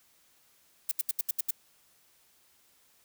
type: noise bursts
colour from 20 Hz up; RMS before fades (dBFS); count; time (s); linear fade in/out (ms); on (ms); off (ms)
violet; -28; 7; 0.89-1.508; 5; 24; 75
effects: white hiss -65 dBFS RMS until 3.04 s